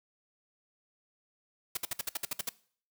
white noise bursts, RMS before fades -33 dBFS, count 10, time 1.75-2.492 s, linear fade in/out 5 ms, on 22 ms, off 58 ms, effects noise-tail reverb RT60 0.5 s tail -20 dB re dry

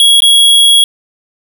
square tone with dropouts, 3322 Hz, G#7, in tune, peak -4 dBFS, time 0-0.84 s, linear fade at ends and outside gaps 1 ms, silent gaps 0.204-0.221 s, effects none

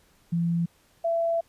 sine tone pair in turn, 169.6 / 669.4 Hz, E3 / E5, +50 / +26 cents, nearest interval 2 octaves, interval 2376 cents, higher second, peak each -22 / -22 dBFS, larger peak neither, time 0.32-0.66 / 1.04-1.41 s, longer second, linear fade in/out 10 ms, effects pink hiss -62 dBFS RMS until 1.48 s + resampled to 32000 Hz

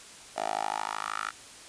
10% pulse tone with high-pass filter sweep, 52.9 Hz, G#1, 33 cents sharp, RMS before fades -33 dBFS, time 0.36-1.31 s, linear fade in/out 10 ms, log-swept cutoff 630 to 1400 Hz, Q 4.4, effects white hiss -48 dBFS RMS until 1.68 s + resampled to 22050 Hz

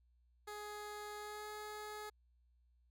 15% pulse tone with pitch glide, 418.1 to 422.7 Hz, G#4 to G#4, +12 to +31 cents, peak -39 dBFS, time 0.47-2.1 s, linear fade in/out 10 ms, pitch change +19 cents, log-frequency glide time 1.17-1.49 s, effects added 60 Hz sine -69 dBFS peak until 2.9 s

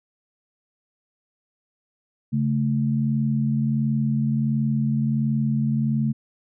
sine tone pair together, 138.59 / 220 Hz, C#3 / A3, 0 / 0 cents, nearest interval minor sixth, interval 800 cents, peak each -22 / -22 dBFS, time 2.32-6.13 s, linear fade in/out 20 ms, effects none

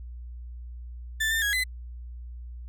35% pulse tone with pitch steps, 1765 / 1796 / 1656 / 2022 Hz, A6 / A6 / G#6 / B6, +5 / +35 / -5 / +40 cents, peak -22 dBFS, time 1.2-1.64 s, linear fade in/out 10 ms, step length 110 ms, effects added 60 Hz sine -37 dBFS peak until 2.68 s

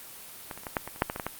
clicks, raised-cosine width 0.5 ms, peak -20 / -27 / -30 / -19 / -10 / -21 / -28 / -6 / -15 / -18 / -16 / -14 dBFS, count 12, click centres 0.512 / 0.576 / 0.635 / 0.668 / 0.768 / 0.876 / 0.961 / 1.021 / 1.099 / 1.161 / 1.198 / 1.266 s, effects white hiss -45 dBFS RMS until 1.39 s + Opus 32 kbps

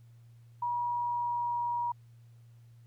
sine tone with pitch glide, 961 to 955.5 Hz, B5 to A#5, -48 to +43 cents, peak -29 dBFS, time 0.62-1.92 s, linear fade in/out 5 ms, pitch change -9 cents, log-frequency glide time 0.83-1.58 s, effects added 117 Hz sine -53 dBFS peak until 2.86 s + pink hiss -73 dBFS RMS until 2.86 s

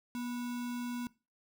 sine tone with sample-and-hold, 242 Hz, B3, 35 cents flat, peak -35 dBFS, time 0.15-1.07 s, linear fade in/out 0 ms, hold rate 1225 Hz, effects noise-tail reverb RT60 0.3 s tail -20 dB re dry

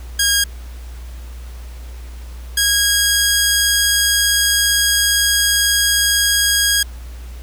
10% pulse tone pair in turn, 1631 / 1640.4 Hz, G#6 / G#6, -32 / -22 cents, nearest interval unison, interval 10 cents, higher second, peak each -4 dBFS, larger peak neither, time 0.19-0.44 / 2.57-6.83 s, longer second, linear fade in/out 5 ms, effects added 60 Hz sine -29 dBFS peak until 7.42 s + pink hiss -44 dBFS RMS until 7.42 s

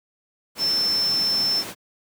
sine tone in noise, 5320 Hz, E8, 15 cents sharp, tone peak -19 dBFS, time 0.58-1.64 s, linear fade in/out 50 ms, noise pink, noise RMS -33 dBFS, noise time 0.55-1.75 s, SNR +11 dB, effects high-pass 150 Hz 12 dB/octave

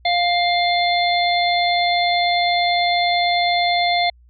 harmonic tone, 701 Hz, F5, 6 cents sharp, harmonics 1 / 3 / 5 / 6, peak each -17 / -22 / -24 / -25 dBFS, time 0.05-4.1 s, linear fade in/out 5 ms, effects added 60 Hz sine -47 dBFS peak until 4.29 s

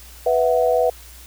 sine chord, B suspended fourth, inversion none, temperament just, 493.9 / 658.5 / 740.8 Hz, B4 / E5 / F#5, 0 / -2 / +2 cents, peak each -17 / -19 / -22 dBFS, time 0.26-0.9 s, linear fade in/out 5 ms, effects added 60 Hz sine -42 dBFS peak until 1.26 s + white hiss -44 dBFS RMS until 1.26 s

